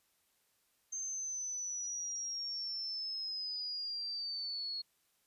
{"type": "linear sweep", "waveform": "sine", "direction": "down", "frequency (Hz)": [6330, 4313], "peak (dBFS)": -37, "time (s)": [0.92, 4.82], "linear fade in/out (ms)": 10, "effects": ["white hiss -75 dBFS RMS until 5.26 s", "resampled to 32000 Hz"]}